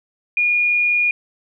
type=tone; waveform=sine; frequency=2435 Hz; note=D#7; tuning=38 cents flat; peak=-14 dBFS; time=0.37-1.11 s; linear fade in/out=2 ms; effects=none